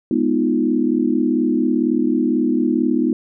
sine chord, F half-diminished seventh, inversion first, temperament equal, 207.7 / 246.9 / 311.1 / 349.2 Hz, Ab3 / Cb4 / Eb4 / F4, 0 / 0 / 0 / 0 cents, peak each -24 / -18 / -19 / -23 dBFS, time 0.11-3.13 s, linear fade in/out 2 ms, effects none

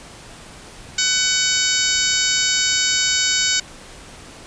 harmonic tone with a mistuned harmonic, 750 Hz, F#5, 23 cents sharp, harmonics 2 / 3 / 4 / 5 / 6 / 7 / 8 / 9 / 10, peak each -25 / -25 / -25 / -25 / -25 / -25 / -25 / -25 / -25 dBFS, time 0.98-3.6 s, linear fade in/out 5 ms, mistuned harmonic 8, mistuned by -15 cents, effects pink hiss -40 dBFS RMS until 4.46 s + resampled to 22050 Hz

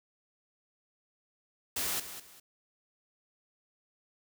white noise with echo, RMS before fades -33 dBFS, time 1.76-2 s, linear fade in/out 5 ms, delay 200 ms, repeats 2, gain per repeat -11 dB, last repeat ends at 2.4 s, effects none

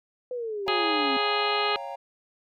sine exponential sweep, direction down, 508 to 262 Hz, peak -29 dBFS, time 0.31-1.17 s, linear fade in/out 2 ms
triangle chord, G half-diminished seventh, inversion second, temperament equal with one note detuned, 554.4 / 698.5 / 793.1 / 932.3 Hz, Db5 / F5 / G5 / Bb5, 0 / 0 / +20 / 0 cents, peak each -37 dBFS, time 0.66-1.96 s, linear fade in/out 10 ms
harmonic tone, 415.3 Hz, G#4, in tune, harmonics 1 / 2 / 3 / 4 / 5 / 6 / 7 / 8 / 9 / 10, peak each -30 / -30 / -29 / -36 / -35 / -33 / -32 / -38 / -40 / -34 dBFS, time 0.68-1.76 s, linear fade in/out 0 ms
effects none

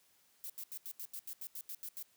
violet noise bursts, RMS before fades -44 dBFS, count 12, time 0.44-2.026 s, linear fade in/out 0 ms, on 57 ms, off 82 ms, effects white hiss -70 dBFS RMS until 2.16 s + high-pass 60 Hz 12 dB/octave

